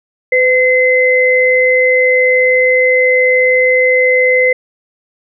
sine tone pair together, 507 / 2053 Hz, B4 / C7, +45 / -33 cents, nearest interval 2 octaves, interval 2422 cents, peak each -10 dBFS, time 0.32-4.53 s, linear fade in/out 5 ms, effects none

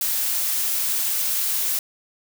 blue noise, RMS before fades -23 dBFS, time 0.01-1.79 s, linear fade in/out 2 ms, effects none

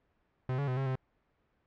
45% pulse tone with pitch steps, 128.6 / 141.8 / 127.6 / 134.7 / 130.5 Hz, C3 / C#3 / C3 / C#3 / C3, -30 / +40 / -43 / -49 / -4 cents, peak -30 dBFS, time 0.49-0.955 s, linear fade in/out 2 ms, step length 93 ms, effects pink hiss -74 dBFS RMS until 1.66 s + low-pass 2000 Hz 12 dB/octave

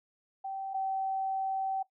sine tone pair in turn, 775 / 770.1 Hz, G5 / G5, -20 / -31 cents, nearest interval unison, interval 11 cents, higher first, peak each -34 / -29 dBFS, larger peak second, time 0.44-0.74 / 0.74-1.83 s, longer second, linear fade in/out 10 ms, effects noise-tail reverb RT60 0.1 s tail -17 dB re dry

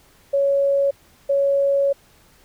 sine tone bursts at uneven times, 557 Hz, C#5, 8 cents sharp, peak -15 dBFS, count 2, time 0.33-0.91 / 1.29-1.93 s, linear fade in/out 10 ms, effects pink hiss -54 dBFS RMS until 2.44 s

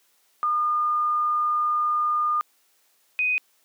sine tone pair in turn, 1215 / 2498 Hz, D#6 / D#7, -42 / +6 cents, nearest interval octave, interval 1248 cents, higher second, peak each -20 dBFS, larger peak neither, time 0.43-2.41 / 3.19-3.38 s, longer first, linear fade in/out 0 ms, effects white hiss -64 dBFS RMS until 3.64 s + high-pass 300 Hz 12 dB/octave

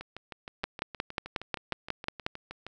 two click trains, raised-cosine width 0.3 ms, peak -13 / -24 dBFS, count 10 / 18, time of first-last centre 0.64-2.265 / 0.01-2.666 s, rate 5.54 / 6.4 Hz, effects none

